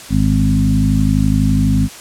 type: harmonic tone with a mistuned harmonic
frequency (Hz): 51.91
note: G#1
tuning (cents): 0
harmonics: 1 / 2 / 3 / 4 / 5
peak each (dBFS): -17 / -17 / -17 / -17 / -17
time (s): 0.09-1.89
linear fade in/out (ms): 50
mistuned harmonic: 2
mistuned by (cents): -15
effects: white hiss -34 dBFS RMS until 2 s + low-pass 10000 Hz 12 dB/octave